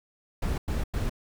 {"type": "noise bursts", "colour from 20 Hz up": "brown", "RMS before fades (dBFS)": -28, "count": 3, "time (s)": [0.42, 1.096], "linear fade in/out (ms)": 5, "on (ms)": 160, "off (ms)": 98, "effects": []}